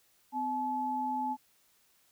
sine tone pair together, 255.7 / 860 Hz, C4 / A5, -40 / -40 cents, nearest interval octave + major sixth, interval 2100 cents, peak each -37 / -31 dBFS, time 0.32-1.37 s, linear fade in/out 50 ms, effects white hiss -68 dBFS RMS until 2.11 s

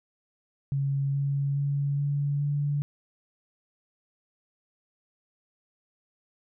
sine tone with pitch steps, 138.59 / 140.04 / 141.5 / 142.98 / 144.48 Hz, C#3 / C#3 / C#3 / D3 / D3, 0 / +18 / +36 / -46 / -28 cents, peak -24 dBFS, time 0.72-2.82 s, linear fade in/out 0 ms, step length 420 ms, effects none

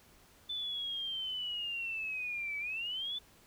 sine linear two-way sweep, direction down then up, 3520 to 2281 to 3520 Hz, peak -35 dBFS, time 0.49-3.19 s, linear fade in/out 10 ms, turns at 2.58 s, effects pink hiss -62 dBFS RMS until 3.46 s

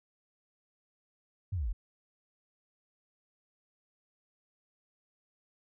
sine linear sweep, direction down, 103.83 to 36.71 Hz, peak -30 dBFS, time 1.52-1.73 s, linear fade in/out 10 ms, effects none

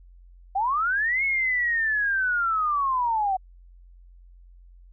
sine linear two-way sweep, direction up then down, 740 to 2200 to 740 Hz, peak -21 dBFS, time 0.55-3.37 s, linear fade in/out 10 ms, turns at 1.24 s, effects added 44 Hz sine -47 dBFS peak until 4.92 s

